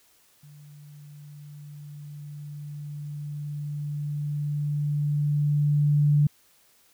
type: tone with level ramp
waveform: sine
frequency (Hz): 146.83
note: D3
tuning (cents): 0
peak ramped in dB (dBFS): -46 to -16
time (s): 0.43-6.27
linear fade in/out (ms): 5
effects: white hiss -61 dBFS RMS until 6.93 s